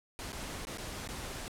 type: noise with dropouts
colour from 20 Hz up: pink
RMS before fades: -41 dBFS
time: 0.19-1.48 s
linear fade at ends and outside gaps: 0 ms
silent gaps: 0.321-0.329 / 0.651-0.67 / 0.774-0.783 / 1.075-1.089 s
effects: low-pass 11000 Hz 12 dB/octave